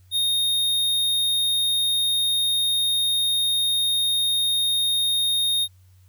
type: tone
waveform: square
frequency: 3700 Hz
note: A#7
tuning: 14 cents flat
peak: -20 dBFS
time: 0.11-5.68 s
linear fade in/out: 50 ms
effects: added 92 Hz sine -50 dBFS peak until 6.08 s + white hiss -65 dBFS RMS until 6.08 s